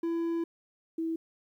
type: tone pair in turn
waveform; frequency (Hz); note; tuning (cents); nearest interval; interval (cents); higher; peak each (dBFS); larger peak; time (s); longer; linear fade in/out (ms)
triangle / sine; 334.4 / 326.4; E4 / E4; +25 / -17; unison; 42; first; -26 / -29; first; 0.03-0.44 / 0.98-1.16; first; 5
effects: 11-bit